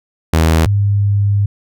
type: tone pair in turn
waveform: sawtooth / sine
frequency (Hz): 80.6 / 101.28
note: E2 / G#2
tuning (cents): -38 / -43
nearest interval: major third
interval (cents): 395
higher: second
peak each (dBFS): -5 / -10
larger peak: first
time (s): 0.33-0.66 / 0.66-1.46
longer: second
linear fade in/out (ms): 5
effects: none